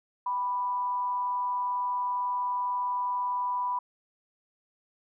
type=tone with amplitude modulation; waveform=sine; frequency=987.8 Hz; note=B5; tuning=in tune; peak=-25 dBFS; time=0.26-3.79 s; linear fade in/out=5 ms; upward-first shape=sine; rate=198 Hz; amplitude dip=35%; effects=none